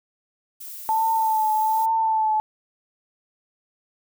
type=noise; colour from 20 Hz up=violet; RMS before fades=-37 dBFS; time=0.6-1.86 s; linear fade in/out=10 ms
type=tone with vibrato; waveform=sine; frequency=880 Hz; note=A5; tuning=in tune; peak=-18 dBFS; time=0.89-2.4 s; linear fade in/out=0 ms; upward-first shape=triangle; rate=1.2 Hz; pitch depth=38 cents each way
effects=none